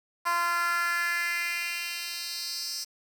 10% pulse tone with high-pass filter sweep, 344.6 Hz, F4, 23 cents flat, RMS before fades -30 dBFS, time 0.25-2.85 s, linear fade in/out 20 ms, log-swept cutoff 1000 to 5500 Hz, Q 3.1, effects 8-bit

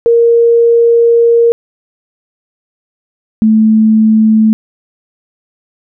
sine tone pair in turn, 466.9 / 218.7 Hz, A#4 / A3, +3 / -10 cents, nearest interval octave + minor second, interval 1313 cents, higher first, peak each -4 dBFS, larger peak neither, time 0.06-1.52 / 3.42-4.53 s, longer first, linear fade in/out 0 ms, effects none

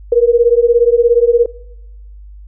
sine beating tone pair, 466.2 / 483.2 Hz, A#4 / B4, 0 / -38 cents, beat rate 17 Hz, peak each -10 dBFS, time 0.12-1.46 s, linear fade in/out 5 ms, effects noise-tail reverb RT60 1.0 s tail -24 dB re dry + added 50 Hz sine -32 dBFS peak until 2.47 s

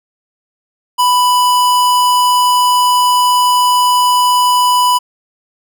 square tone, 991 Hz, B5, 6 cents sharp, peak -9 dBFS, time 0.98-4.99 s, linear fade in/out 20 ms, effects none

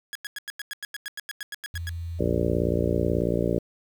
sawtooth tone bursts, 1666 Hz, G#6, 5 cents sharp, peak -28 dBFS, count 16, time 0.13-1.893 s, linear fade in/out 0 ms, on 23 ms, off 93 ms
sine tone, 84.4 Hz, E2, 41 cents sharp, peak -30 dBFS, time 1.74-3.21 s, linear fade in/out 0 ms
harmonic tone, 58.27 Hz, A#1, in tune, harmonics 1 / 2 / 3 / 4 / 5 / 6 / 7 / 8 / 9 / 10, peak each -33 / -31 / -29 / -34 / -31 / -30 / -30 / -31 / -34 / -32 dBFS, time 2.19-3.59 s, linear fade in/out 10 ms
effects 9-bit

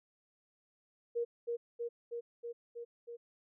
sine tone with echo, 471.6 Hz, A#4, 20 cents sharp, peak -31 dBFS, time 1.15-1.25 s, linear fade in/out 20 ms, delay 320 ms, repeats 6, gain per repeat -2 dB, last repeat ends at 3.17 s, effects none

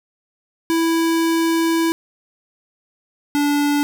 square tone pair in turn, 329.6 / 289.8 Hz, E4 / D4, 0 / -23 cents, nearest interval major second, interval 223 cents, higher first, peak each -16 dBFS, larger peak neither, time 0.7-1.92 / 3.35-3.83 s, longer first, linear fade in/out 0 ms, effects none

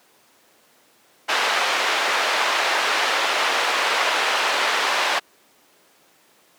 pink band-pass noise, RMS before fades -21 dBFS, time 1.28-5.2 s, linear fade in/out 20 ms, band 730 to 3600 Hz, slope 12 dB/octave, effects pink hiss -56 dBFS RMS until 6.58 s + high-pass 300 Hz 12 dB/octave

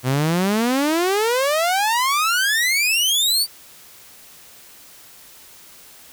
sawtooth exponential sweep, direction up, 123.47 to 4699 Hz, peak -13 dBFS, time 0.03-3.47 s, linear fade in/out 50 ms, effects white hiss -45 dBFS RMS until 6.12 s

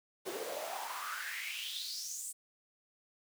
pink noise with high-pass filter sweep, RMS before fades -41 dBFS, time 0.25-2.33 s, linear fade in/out 20 ms, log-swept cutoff 350 to 8700 Hz, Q 6, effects none

